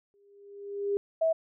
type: tone with exponential growth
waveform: sine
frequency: 403 Hz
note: G4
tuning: 48 cents sharp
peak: -23 dBFS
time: 0.14-0.97 s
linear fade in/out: 0 ms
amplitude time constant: 180 ms
type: tone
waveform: sine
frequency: 649 Hz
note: E5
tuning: 27 cents flat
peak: -22 dBFS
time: 1.21-1.33 s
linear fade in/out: 10 ms
effects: none